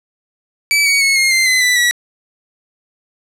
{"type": "tone with pitch steps", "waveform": "sawtooth", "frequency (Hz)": [2303, 2247, 2191, 2138, 2085, 2034, 1984.1, 1935.5], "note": ["D7", "C#7", "C#7", "C7", "C7", "C7", "B6", "B6"], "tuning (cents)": [-34, 23, -21, 37, -7, -50, 7, -35], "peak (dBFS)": -7, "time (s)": [0.71, 1.91], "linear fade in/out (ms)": 0, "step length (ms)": 150, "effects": ["low-pass 11000 Hz 12 dB/octave"]}